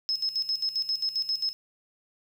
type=tone with tremolo; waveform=sine; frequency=5180 Hz; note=E8; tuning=31 cents flat; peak=-24 dBFS; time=0.09-1.53 s; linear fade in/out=0 ms; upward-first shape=square; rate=7.5 Hz; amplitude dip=75%; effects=9-bit